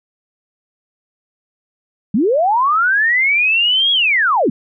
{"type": "linear two-way sweep", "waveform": "sine", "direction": "up then down", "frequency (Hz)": [180.5, 3343, 180.5], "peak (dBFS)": -11, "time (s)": [2.14, 4.5], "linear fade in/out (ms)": 5, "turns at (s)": 3.92, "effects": []}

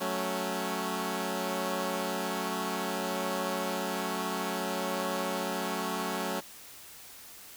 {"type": "chord", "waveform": "10% pulse", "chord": "F# minor", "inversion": "none", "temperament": "equal with one note detuned", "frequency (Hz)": [185, 219, 277.2], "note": ["F#3", "A3", "C#4"], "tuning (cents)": [0, -8, 0], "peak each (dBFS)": [-26, -27, -28], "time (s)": [0, 6.41], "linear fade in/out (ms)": 20, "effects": ["white hiss -49 dBFS RMS until 7.56 s"]}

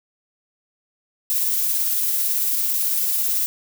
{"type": "noise with tremolo", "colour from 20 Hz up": "violet", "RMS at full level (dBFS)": -20, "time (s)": [1.3, 3.46], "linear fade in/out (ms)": 0, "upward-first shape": "triangle", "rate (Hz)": 18, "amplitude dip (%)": 25, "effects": []}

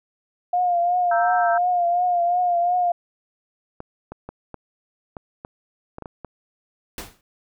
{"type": "tone with vibrato", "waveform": "sine", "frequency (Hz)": 706, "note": "F5", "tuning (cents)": 19, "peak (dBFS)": -17, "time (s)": [0.53, 2.92], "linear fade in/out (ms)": 5, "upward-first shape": "triangle", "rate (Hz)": 2.8, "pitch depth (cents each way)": 52}
{"type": "chord", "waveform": "sine", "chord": "E diminished", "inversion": "second", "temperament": "equal", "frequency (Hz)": [932.3, 1318.5, 1568], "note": ["Bb5", "E6", "G6"], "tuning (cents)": [0, 0, 0], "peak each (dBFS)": -26, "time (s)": [1.11, 1.58], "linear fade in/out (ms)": 5}
{"type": "clicks", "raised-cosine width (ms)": 1, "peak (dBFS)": -20, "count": 10, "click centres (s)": [3.804, 4.12, 4.29, 4.543, 5.168, 5.449, 5.984, 6.023, 6.058, 6.247]}
{"type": "noise with exponential decay", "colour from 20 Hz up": "pink", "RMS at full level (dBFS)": -29, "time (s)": [6.98, 7.21], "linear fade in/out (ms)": 1, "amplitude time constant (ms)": 50}
{"effects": []}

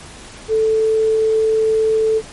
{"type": "tone", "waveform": "sine", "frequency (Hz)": 440, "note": "A4", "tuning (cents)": 0, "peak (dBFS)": -12, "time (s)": [0.48, 2.22], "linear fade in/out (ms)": 50, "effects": ["pink hiss -37 dBFS RMS until 2.32 s", "MP3 48 kbps"]}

